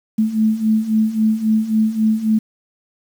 sine beating tone pair, 216 / 219.7 Hz, A3 / A3, -32 / -2 cents, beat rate 3.7 Hz, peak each -19 / -15 dBFS, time 0.18-2.39 s, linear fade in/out 10 ms, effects 7-bit

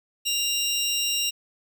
25% pulse tone pair together, 2794 / 3855 Hz, F7 / B7, 0 / -43 cents, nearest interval tritone, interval 557 cents, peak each -20 / -26 dBFS, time 0.25-1.31 s, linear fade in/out 20 ms, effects none

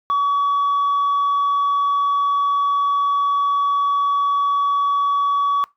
sine tone, 1134 Hz, C#6, 39 cents sharp, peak -13 dBFS, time 0.1-5.64 s, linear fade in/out 0 ms, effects noise-tail reverb RT60 0.2 s tail -23 dB re dry + tanh soft clip ceiling -14 dBFS

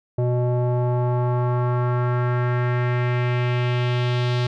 square tone with low-pass filter sweep, 123 Hz, B2, 7 cents flat, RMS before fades -21 dBFS, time 0.18-4.47 s, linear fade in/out 5 ms, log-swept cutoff 580 to 4000 Hz, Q 2, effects none

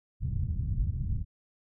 white low-pass noise, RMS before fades -30 dBFS, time 0.2-1.25 s, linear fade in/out 50 ms, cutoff 120 Hz, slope 24 dB/octave, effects none

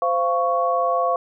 sine tone cluster, 518 / 691 / 1112 Hz, C5 / F5 / C#6, -17 / -19 / +5 cents, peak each -23 / -21 / -22 dBFS, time 0.02-1.16 s, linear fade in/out 2 ms, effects none

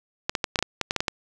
clicks, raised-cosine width 0.2 ms, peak -6 dBFS, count 11, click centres 0.295 / 0.352 / 0.442 / 0.558 / 0.59 / 0.626 / 0.813 / 0.909 / 0.963 / 1.005 / 1.082 s, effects none

